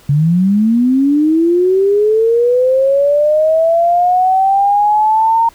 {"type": "linear sweep", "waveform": "sine", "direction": "up", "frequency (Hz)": [137.9, 924], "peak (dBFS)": -8, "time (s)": [0.09, 5.49], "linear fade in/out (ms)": 5, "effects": ["pink hiss -45 dBFS RMS until 5.54 s"]}